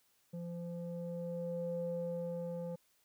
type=tone with low-pass filter sweep; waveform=square; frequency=171.6 Hz; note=F3; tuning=30 cents flat; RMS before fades=-40 dBFS; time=0.33-2.76 s; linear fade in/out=10 ms; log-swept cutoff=400 to 610 Hz; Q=5.9; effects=white hiss -73 dBFS RMS until 3.04 s